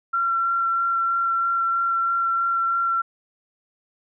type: tone with vibrato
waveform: sine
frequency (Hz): 1363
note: F6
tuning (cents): -43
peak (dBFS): -19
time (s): 0.13-3.02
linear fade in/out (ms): 10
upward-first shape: sine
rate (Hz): 3.1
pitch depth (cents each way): 10
effects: none